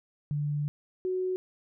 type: tone pair in turn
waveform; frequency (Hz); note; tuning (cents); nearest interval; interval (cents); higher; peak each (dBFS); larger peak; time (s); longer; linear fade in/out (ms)
sine; 146.83 / 370; D3 / F#4; 0 / 0; octave + major third; 1600; second; -27; neither; 0.31-0.68 / 1.05-1.36; first; 0
effects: none